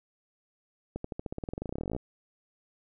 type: accelerating click train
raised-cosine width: 2 ms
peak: -21 dBFS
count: 26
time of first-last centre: 0.96-1.964 s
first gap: 84 ms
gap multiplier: 0.93
effects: none